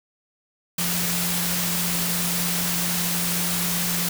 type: tone in noise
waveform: sine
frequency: 174.61 Hz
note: F3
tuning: in tune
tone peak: -28 dBFS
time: 0.78-4.09 s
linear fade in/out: 5 ms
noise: white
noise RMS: -25 dBFS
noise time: 0.78-4.09 s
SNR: -6 dB
effects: none